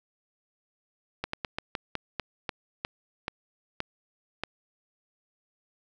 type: slowing click train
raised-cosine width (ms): 0.3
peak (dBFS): -14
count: 12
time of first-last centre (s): 1.24-4.436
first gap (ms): 94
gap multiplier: 1.21
effects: none